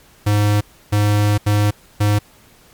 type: tone bursts at uneven times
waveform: square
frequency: 103.83 Hz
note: G#2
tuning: in tune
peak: -13 dBFS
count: 4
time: 0.26-0.61 / 0.92-1.38 / 1.46-1.71 / 2-2.19 s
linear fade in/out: 10 ms
effects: pink hiss -49 dBFS RMS until 2.73 s + MP3 96 kbps